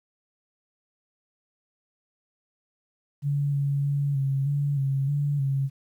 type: tone with pitch steps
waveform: sine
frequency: 142.8 / 140.8 / 142 / 136.4 / 143.1 / 136.4 / 144.2 / 136.7 Hz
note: D3 / C#3 / C#3 / C#3 / D3 / C#3 / D3 / C#3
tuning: -48 / +27 / +42 / -28 / -45 / -28 / -31 / -24 cents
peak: -22 dBFS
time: 3.22-5.7 s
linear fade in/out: 50 ms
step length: 310 ms
effects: 10-bit